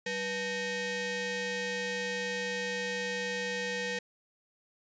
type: ring-modulated tone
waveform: sawtooth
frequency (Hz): 681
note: F5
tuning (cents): -44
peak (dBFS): -25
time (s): 0.06-3.99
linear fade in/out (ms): 5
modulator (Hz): 1170
effects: resampled to 16000 Hz